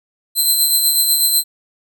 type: tone with tremolo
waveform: 10% pulse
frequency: 4088 Hz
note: C8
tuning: 41 cents flat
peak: -4 dBFS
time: 0.35-1.44 s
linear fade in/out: 50 ms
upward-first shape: sine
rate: 8.1 Hz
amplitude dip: 40%
effects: none